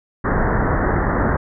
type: low-pass noise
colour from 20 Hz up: pink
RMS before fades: -18 dBFS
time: 0.24-1.37 s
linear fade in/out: 10 ms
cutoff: 1900 Hz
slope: 96 dB/octave
effects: none